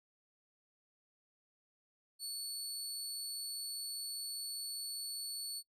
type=tone; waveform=25% pulse; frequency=4435 Hz; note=C#8; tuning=in tune; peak=-35 dBFS; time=2.19-5.63 s; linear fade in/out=50 ms; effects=noise-tail reverb RT60 0.1 s tail -23 dB re dry